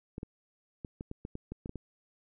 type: clicks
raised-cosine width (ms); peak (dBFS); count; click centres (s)
3; -26; 11; 0.181 / 0.231 / 0.848 / 1.009 / 1.114 / 1.251 / 1.354 / 1.52 / 1.659 / 1.694 / 1.757
effects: none